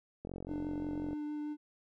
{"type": "click train", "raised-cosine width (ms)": 2, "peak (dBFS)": -29, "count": 41, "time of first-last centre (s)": [0.25, 1.131], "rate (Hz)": 45.4}
{"type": "tone with vibrato", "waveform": "triangle", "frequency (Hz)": 298.5, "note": "D4", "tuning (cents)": 28, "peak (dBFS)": -34, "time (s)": [0.47, 1.57], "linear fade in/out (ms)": 50, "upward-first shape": "triangle", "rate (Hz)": 6.1, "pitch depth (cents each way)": 9}
{"effects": []}